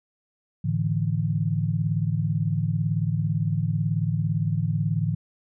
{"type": "chord", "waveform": "sine", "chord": "A suspended fourth", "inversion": "none", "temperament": "equal with one note detuned", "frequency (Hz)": [107.74, 146.83, 164.81], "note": ["A2", "D3", "E3"], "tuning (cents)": [-36, 0, 0], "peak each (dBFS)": -26, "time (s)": [0.64, 5.15], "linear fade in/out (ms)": 10, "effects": []}